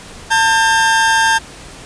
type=tone pair together; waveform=40% pulse; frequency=896.8 / 1597 Hz; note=A5 / G6; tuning=+33 / +32 cents; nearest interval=minor seventh; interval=999 cents; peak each=-12 dBFS; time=0.3-1.39 s; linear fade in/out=20 ms; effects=pink hiss -35 dBFS RMS until 1.85 s + resampled to 22050 Hz